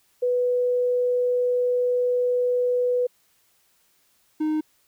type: tone pair in turn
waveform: sine / triangle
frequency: 493.9 / 309 Hz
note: B4 / D#4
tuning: 0 / -12 cents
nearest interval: minor sixth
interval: 812 cents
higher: first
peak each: -19 dBFS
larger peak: neither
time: 0.22-3.07 / 4.4-4.61 s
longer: first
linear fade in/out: 10 ms
effects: white hiss -64 dBFS RMS until 4.87 s